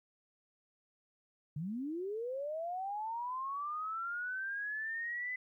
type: linear sweep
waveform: sine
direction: up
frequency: 138.59 to 2021 Hz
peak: -36 dBFS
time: 1.56-5.36 s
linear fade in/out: 5 ms
effects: 13-bit